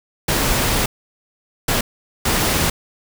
pink noise bursts at uneven times, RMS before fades -18 dBFS, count 3, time 0.28-0.86 / 1.68-1.81 / 2.25-2.7 s, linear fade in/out 5 ms, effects none

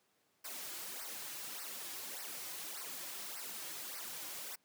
white noise with flanger, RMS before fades -45 dBFS, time 0.44-4.56 s, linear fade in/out 10 ms, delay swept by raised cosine 0.28 to 4.58 ms, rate 1.7 Hz, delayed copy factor -0.9, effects pink hiss -75 dBFS RMS until 4.64 s + high-pass 200 Hz 12 dB/octave

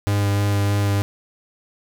45% pulse tone with vibrato, 101.3 Hz, G#2, 43 cents flat, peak -17 dBFS, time 0.07-1.02 s, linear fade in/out 0 ms, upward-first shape sine, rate 3.2 Hz, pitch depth 13 cents each way, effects none

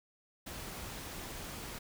pink noise, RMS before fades -44 dBFS, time 0.46-1.79 s, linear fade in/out 10 ms, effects none

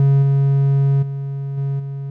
triangle tone with level steps, 138.3 Hz, C#3, 4 cents flat, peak -8 / -10 / -20 / -16 / -22 dBFS, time 0-2.1 s, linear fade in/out 2 ms, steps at 0.22 / 1.02 / 1.57 / 1.79 s, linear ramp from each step 10 ms, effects none

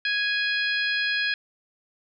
harmonic tone, 830 Hz, G#5, 1 cent flat, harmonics 2 / 3 / 4 / 5 / 6, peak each -25 / -29 / -31 / -33 / -35 dBFS, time 0.05-1.34 s, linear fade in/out 2 ms, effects none

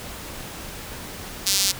sawtooth tone with high-pass filter, 196 Hz, G3, in tune, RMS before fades -21 dBFS, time 1.46-1.72 s, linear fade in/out 10 ms, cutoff 4800 Hz, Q 1.5, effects pink hiss -36 dBFS RMS until 1.79 s

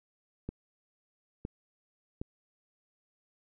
clicks, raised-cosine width 3 ms, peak -23 dBFS, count 3, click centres 0.49 / 1.451 / 2.215 s, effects none

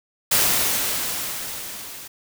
white noise with level ramp, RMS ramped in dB -17 to -38 dBFS, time 0.31-2.08 s, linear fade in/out 10 ms, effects none

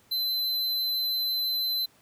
square tone, 4053 Hz, B7, 44 cents sharp, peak -26 dBFS, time 0.11-1.86 s, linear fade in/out 10 ms, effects pink hiss -61 dBFS RMS until 2.01 s + high-pass 80 Hz 12 dB/octave

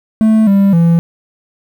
triangle tone with pitch steps, 219.4 / 197.7 / 168.1 Hz, A3 / G3 / E3, -5 / +15 / +34 cents, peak -4 dBFS, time 0.21-0.99 s, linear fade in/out 0 ms, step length 260 ms, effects 7-bit

